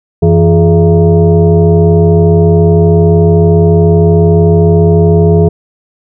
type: tone with frequency modulation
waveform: sine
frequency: 164.81 Hz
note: E3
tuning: in tune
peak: -3 dBFS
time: 0.22-5.49 s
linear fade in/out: 10 ms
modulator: 256 Hz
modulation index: 1.3
effects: none